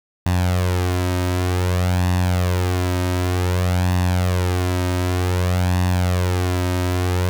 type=tone with flanger; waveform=sawtooth; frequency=90.3 Hz; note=F#2; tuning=42 cents flat; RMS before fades=-19 dBFS; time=0.26-7.29 s; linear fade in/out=0 ms; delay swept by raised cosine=1.1 to 3.2 ms; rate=0.54 Hz; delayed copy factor=+0.6; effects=none